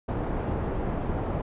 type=low-pass noise; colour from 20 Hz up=pink; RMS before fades=-29 dBFS; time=0.08-1.42 s; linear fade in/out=10 ms; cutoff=820 Hz; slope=12 dB/octave; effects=resampled to 8000 Hz